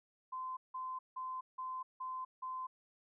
sine tone bursts, 1031 Hz, C6, 26 cents flat, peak -39 dBFS, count 6, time 0.32-2.67 s, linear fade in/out 10 ms, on 250 ms, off 170 ms, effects none

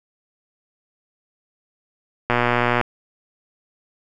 click train, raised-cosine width 0.5 ms, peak -3 dBFS, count 63, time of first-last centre 2.3-2.812 s, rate 121 Hz, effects none

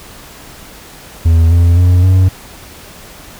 triangle tone with pitch steps, 82.41 / 85.86 / 89.45 / 93.2 Hz, E2 / F2 / F2 / F#2, 0 / -29 / +42 / +13 cents, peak -3 dBFS, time 1.25-2.29 s, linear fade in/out 10 ms, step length 260 ms, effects pink hiss -35 dBFS RMS until 3.39 s

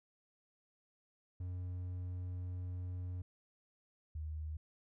triangle / sine tone pair in turn, 90.3 / 77.41 Hz, F#2 / D#2, -42 / -8 cents, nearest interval minor third, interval 266 cents, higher first, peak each -37 / -39 dBFS, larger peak first, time 1.4-3.22 / 4.15-4.57 s, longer first, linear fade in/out 5 ms, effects none

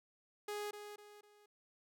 sawtooth tone with echo, 415.3 Hz, G#4, in tune, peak -36 dBFS, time 0.48-0.71 s, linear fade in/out 5 ms, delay 250 ms, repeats 3, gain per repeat -8 dB, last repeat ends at 1.46 s, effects none

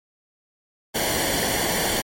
pink noise with comb filter, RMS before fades -23 dBFS, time 0.94-2.02 s, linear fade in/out 20 ms, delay 0.78 ms, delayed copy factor -0.7, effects MP3 64 kbps

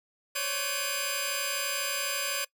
10% pulse tone cluster, 536 / 568 / 1529 / 2472 Hz, C5 / C#5 / G6 / D#7, +42 / +42 / -44 / -12 cents, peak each -31 / -27 / -27 / -23 dBFS, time 0.35-2.45 s, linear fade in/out 10 ms, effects noise-tail reverb RT60 0.1 s tail -22 dB re dry

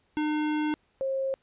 square / sine tone pair in turn, 303.3 / 535.9 Hz, D#4 / C5, -44 / +41 cents, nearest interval minor seventh, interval 985 cents, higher second, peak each -26 dBFS, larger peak neither, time 0.17-0.74 / 1.01-1.34 s, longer first, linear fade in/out 0 ms, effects pink hiss -69 dBFS RMS until 1.42 s + resampled to 8000 Hz

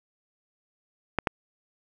clicks, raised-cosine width 0.5 ms, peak -8 dBFS, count 2, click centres 1.187 / 1.272 s, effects 8-bit

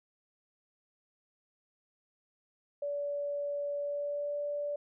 sine tone with pitch glide, 575 to 581.7 Hz, D5 to D5, -37 to -17 cents, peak -32 dBFS, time 2.82-4.76 s, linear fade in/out 5 ms, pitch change +20 cents, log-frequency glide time 3.77-4.37 s, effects none

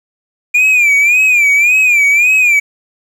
triangle tone with vibrato, 2400 Hz, D7, 37 cents sharp, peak -5 dBFS, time 0.54-2.6 s, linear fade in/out 10 ms, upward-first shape sine, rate 1.8 Hz, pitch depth 110 cents each way, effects 7-bit

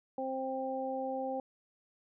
harmonic tone, 263.6 Hz, C4, 13 cents sharp, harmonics 1 / 2 / 3, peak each -40 / -36 / -38 dBFS, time 0.18-1.4 s, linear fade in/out 2 ms, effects none

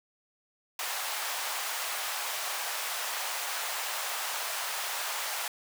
pink high-pass noise, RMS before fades -34 dBFS, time 0.79-5.48 s, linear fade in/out 2 ms, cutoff 700 Hz, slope 24 dB/octave, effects none

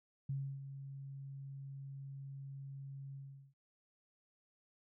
sine tone with ADSR envelope, 137.3 Hz, C#3, 16 cents flat, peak -35 dBFS, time 0.29-3.54 s, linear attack 6 ms, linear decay 300 ms, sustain -10 dB, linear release 390 ms, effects none

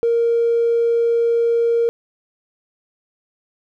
triangle tone with tanh clipping, 466.2 Hz, A#4, in tune, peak -13 dBFS, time 0.03-1.89 s, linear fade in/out 0 ms, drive 1 dB, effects none

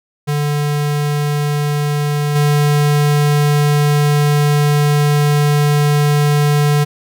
square tone with level steps, 146.83 Hz, D3, in tune, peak -15 / -11 dBFS, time 0.27-6.85 s, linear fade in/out 20 ms, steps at 2.35 s, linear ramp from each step 10 ms, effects none

